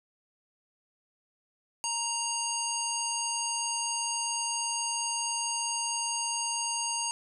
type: harmonic tone with a mistuned harmonic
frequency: 932.3 Hz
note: A#5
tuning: in tune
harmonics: 1 / 3 / 5 / 7 / 9 / 10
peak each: -35 / -37 / -38 / -34 / -37 / -39 dBFS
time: 1.84-7.11 s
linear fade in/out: 0 ms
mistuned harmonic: 5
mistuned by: +20 cents
effects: none